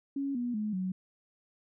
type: tone with pitch steps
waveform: sine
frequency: 277.2 / 242.7 / 212.5 / 186.08 Hz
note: C#4 / B3 / G#3 / F#3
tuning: 0 / -30 / +40 / +10 cents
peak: -30 dBFS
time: 0.16-0.92 s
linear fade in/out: 5 ms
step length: 190 ms
effects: none